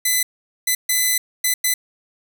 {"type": "tone bursts at uneven times", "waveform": "5% pulse", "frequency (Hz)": 2011, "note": "B6", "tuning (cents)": 31, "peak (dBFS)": -6, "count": 5, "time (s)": [[0.05, 0.23], [0.67, 0.75], [0.89, 1.18], [1.44, 1.54], [1.64, 1.74]], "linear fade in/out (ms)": 5, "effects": []}